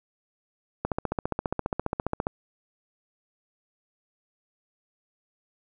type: click train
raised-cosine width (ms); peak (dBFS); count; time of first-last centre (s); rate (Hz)
1; -12; 22; 0.85-2.269; 14.8
effects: none